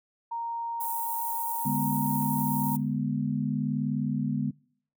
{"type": "tone", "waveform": "sine", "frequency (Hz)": 930, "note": "A#5", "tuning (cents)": -4, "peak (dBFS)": -30, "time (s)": [0.31, 2.76], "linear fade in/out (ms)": 10}
{"type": "high-pass noise", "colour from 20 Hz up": "pink", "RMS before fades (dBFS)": -35, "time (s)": [0.8, 2.77], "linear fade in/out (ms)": 10, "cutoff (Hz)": 12000, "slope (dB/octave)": 24}
{"type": "chord", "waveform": "sine", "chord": "G# diminished", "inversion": "second", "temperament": "equal", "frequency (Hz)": [146.83, 207.7, 246.9], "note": ["D3", "G#3", "B3"], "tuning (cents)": [0, 0, 0], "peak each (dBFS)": -30, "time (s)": [1.65, 4.51], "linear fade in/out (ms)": 10}
{"effects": ["noise-tail reverb RT60 0.6 s tail -25 dB re dry"]}